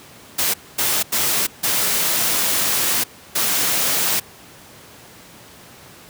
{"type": "noise bursts at uneven times", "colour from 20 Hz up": "white", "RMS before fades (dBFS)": -19, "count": 5, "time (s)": [[0.38, 0.54], [0.78, 1.03], [1.12, 1.47], [1.63, 3.04], [3.35, 4.2]], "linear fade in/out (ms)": 10, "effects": ["pink hiss -43 dBFS RMS until 6.09 s", "high-pass 100 Hz 12 dB/octave"]}